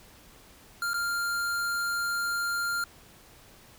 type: tone with dropouts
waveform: square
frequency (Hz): 1396.9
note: F6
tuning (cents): 0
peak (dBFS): -28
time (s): 0.82-2.84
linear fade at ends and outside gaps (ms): 2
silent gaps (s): 0.934-0.941
effects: pink hiss -54 dBFS RMS until 3.78 s